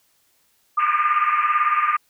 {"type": "tone with tremolo", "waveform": "sine", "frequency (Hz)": 1208, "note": "D6", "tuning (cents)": 48, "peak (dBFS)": -14, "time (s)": [0.77, 1.97], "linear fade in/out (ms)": 10, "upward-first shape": "sine", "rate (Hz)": 18, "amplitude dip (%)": 70}
{"type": "band-pass noise", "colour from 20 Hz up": "white", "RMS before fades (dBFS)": -27, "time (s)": [0.79, 1.97], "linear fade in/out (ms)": 10, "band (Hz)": [1000, 2600], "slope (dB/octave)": 96}
{"effects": ["white hiss -63 dBFS RMS until 2.09 s"]}